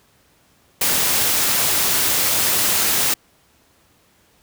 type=noise; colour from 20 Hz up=white; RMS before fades=-18 dBFS; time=0.81-3.14 s; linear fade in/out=5 ms; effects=pink hiss -57 dBFS RMS until 4.42 s + high-pass 60 Hz 12 dB/octave